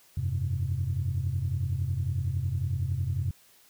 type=chord; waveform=sine; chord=F suspended second; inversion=none; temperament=just; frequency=87.31 / 98.22 / 130.96 Hz; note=F2 / G2 / C3; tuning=0 / +4 / +2 cents; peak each=-30 dBFS; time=0.17-3.31 s; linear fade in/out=5 ms; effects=tanh soft clip ceiling -19 dBFS + white hiss -59 dBFS RMS until 3.69 s